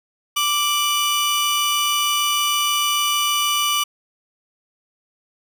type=tone pair together; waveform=sawtooth; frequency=1174.7 / 2960 Hz; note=D6 / F#7; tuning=0 / 0 cents; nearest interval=octave + major third; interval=1600 cents; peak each=-17 dBFS; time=0.36-3.84 s; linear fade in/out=10 ms; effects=none